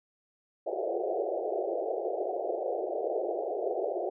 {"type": "band-pass noise", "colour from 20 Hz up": "pink", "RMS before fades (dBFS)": -32, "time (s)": [0.66, 4.1], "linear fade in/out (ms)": 10, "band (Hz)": [350, 750], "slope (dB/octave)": 96, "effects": []}